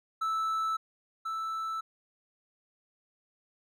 triangle tone pair in turn, 1314 / 1319 Hz, E6 / E6, -6 / +1 cents, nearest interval unison, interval 7 cents, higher second, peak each -26 / -30 dBFS, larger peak first, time 0.21-0.77 / 1.25-1.81 s, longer neither, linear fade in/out 10 ms, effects none

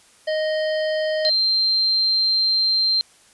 harmonic tone, 622 Hz, D#5, 1 cent flat, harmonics 1 / 3 / 5 / 7 / 8, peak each -20 / -30 / -34 / -37 / -38 dBFS, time 0.27-1.3 s, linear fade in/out 10 ms
sine tone, 4150 Hz, C8, 15 cents flat, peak -16 dBFS, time 1.25-3.01 s, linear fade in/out 0 ms
effects white hiss -53 dBFS RMS until 3.33 s + resampled to 24000 Hz

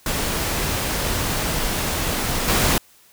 pink noise with level steps, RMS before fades -23 / -18 dBFS, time 0.06-2.78 s, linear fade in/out 2 ms, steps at 2.48 s, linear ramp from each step 2 ms, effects white hiss -53 dBFS RMS until 3.12 s

